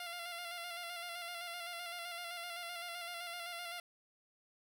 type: tone with vibrato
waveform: 10% pulse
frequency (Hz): 694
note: F5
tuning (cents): -11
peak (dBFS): -34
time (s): 0-3.8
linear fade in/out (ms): 2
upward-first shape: square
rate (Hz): 7.8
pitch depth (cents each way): 30
effects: none